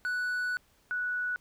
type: tone pair in turn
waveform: triangle / sine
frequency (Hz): 1480 / 1474.5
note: F#6 / F#6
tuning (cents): 0 / -6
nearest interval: unison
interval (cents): 6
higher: first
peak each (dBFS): -27 / -29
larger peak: first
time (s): 0.05-0.57 / 0.91-1.36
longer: first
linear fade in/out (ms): 0
effects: pink hiss -66 dBFS RMS until 1.4 s